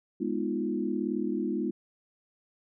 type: chord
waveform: sine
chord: F half-diminished seventh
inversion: first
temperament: equal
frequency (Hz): 207.7 / 246.9 / 311.1 / 349.2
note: Ab3 / Cb4 / Eb4 / F4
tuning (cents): 0 / 0 / 0 / 0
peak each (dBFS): -33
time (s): 0.2-1.71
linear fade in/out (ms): 10
effects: none